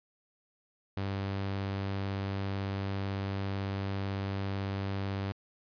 sawtooth tone, 98 Hz, G2, in tune, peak -28 dBFS, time 0.97-5.32 s, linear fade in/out 0 ms, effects resampled to 11025 Hz

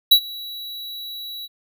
square tone with ADSR envelope, 3913 Hz, B7, 17 cents flat, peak -7 dBFS, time 0.11-1.48 s, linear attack 10 ms, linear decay 76 ms, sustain -24 dB, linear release 33 ms, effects none

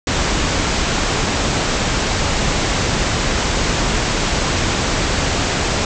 pink low-pass noise, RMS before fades -18 dBFS, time 0.07-5.85 s, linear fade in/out 2 ms, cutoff 7800 Hz, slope 96 dB/octave, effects none

